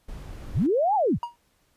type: noise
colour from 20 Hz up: brown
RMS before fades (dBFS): -38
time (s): 0.08-0.67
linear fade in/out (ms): 10
type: linear two-way sweep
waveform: sine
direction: up then down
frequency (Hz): 32.7 to 880 to 32.7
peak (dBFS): -19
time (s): 0.53-1.19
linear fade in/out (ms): 50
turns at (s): 0.95
type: tone with exponential decay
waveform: triangle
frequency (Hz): 950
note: A#5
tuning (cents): +33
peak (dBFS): -22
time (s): 1.23-1.36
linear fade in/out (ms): 1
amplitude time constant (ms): 28
effects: pink hiss -67 dBFS RMS until 1.76 s + resampled to 32000 Hz